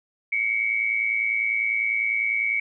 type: tone pair together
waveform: sine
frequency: 2175 / 2285 Hz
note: C#7 / D7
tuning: -33 / -48 cents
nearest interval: minor second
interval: 85 cents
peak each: -25 / -23 dBFS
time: 0.32-2.6 s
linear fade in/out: 5 ms
effects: none